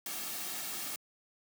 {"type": "noise with comb filter", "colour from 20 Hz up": "white", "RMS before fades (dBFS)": -39, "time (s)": [0.06, 0.96], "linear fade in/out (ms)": 2, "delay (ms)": 2, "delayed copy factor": -0.5, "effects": ["high-pass 150 Hz 12 dB/octave"]}